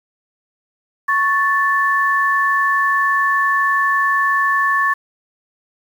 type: tone pair together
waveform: sine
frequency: 1106.8 / 1755 Hz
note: C#6 / A6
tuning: -3 / -5 cents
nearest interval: minor sixth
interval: 798 cents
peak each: -16 dBFS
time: 1.08-4.94 s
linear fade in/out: 10 ms
effects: 7-bit